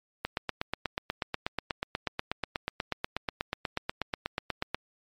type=click train; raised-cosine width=0.3 ms; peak=-13 dBFS; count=38; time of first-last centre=0.25-4.746 s; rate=8.23 Hz; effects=MP3 64 kbps